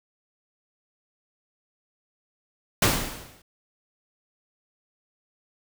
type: noise with exponential decay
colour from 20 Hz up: pink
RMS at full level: -17 dBFS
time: 2.82-3.42 s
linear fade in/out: 5 ms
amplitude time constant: 130 ms
effects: none